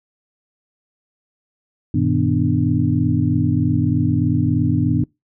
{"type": "tone cluster", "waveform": "sine", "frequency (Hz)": [98.5, 121.7, 159, 249.4, 297.2], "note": ["G2", "B2", "D#3", "B3", "D4"], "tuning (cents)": [9, -25, 38, 17, 21], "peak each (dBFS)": -21, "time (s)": [1.94, 5.04], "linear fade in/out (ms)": 5, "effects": ["noise-tail reverb RT60 0.2 s tail -24 dB re dry"]}